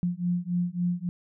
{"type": "beating tone pair", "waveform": "sine", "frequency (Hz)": [174.61, 178.21], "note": ["F3", "F3"], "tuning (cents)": [0, 35], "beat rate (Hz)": 3.6, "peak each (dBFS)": -28, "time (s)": [0.03, 1.09], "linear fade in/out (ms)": 0, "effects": []}